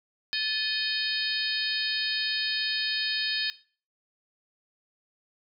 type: harmonic tone with a mistuned harmonic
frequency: 622.3 Hz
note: D#5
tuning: in tune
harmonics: 3 / 4 / 5 / 6 / 7 / 8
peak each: -33 / -35 / -35 / -34 / -31 / -34 dBFS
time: 0.33-3.5 s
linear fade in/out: 0 ms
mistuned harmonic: 3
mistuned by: -120 cents
effects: noise-tail reverb RT60 0.4 s tail -18 dB re dry